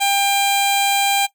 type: tone with notch filter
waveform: 15% pulse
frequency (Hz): 797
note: G5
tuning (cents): +28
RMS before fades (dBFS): -17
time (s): 0-1.27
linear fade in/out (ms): 20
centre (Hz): 1700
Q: 1.7
effects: noise-tail reverb RT60 0.1 s tail -17 dB re dry